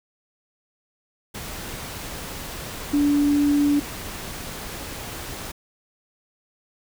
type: tone in noise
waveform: sine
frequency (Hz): 289.1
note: D4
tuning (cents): -27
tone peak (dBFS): -16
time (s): 2.93-3.8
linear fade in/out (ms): 10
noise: pink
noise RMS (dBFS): -34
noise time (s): 1.34-5.52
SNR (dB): +15
effects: none